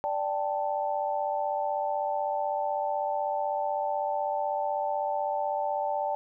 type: chord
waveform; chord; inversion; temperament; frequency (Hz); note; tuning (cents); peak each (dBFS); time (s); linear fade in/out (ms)
sine; D suspended fourth; none; equal; 587.3 / 784 / 880; D5 / G5 / A5; 0 / 0 / 0; -31; 0.04-6.15; 0
effects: none